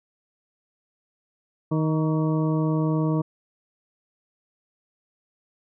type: harmonic tone with a mistuned harmonic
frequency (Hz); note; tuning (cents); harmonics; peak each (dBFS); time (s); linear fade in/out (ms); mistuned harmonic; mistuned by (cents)
156.6; D#3; +11; 1 / 2 / 3 / 4 / 6 / 7; -22 / -25 / -32 / -34 / -37 / -37; 1.71-3.22; 10; 7; +48
effects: none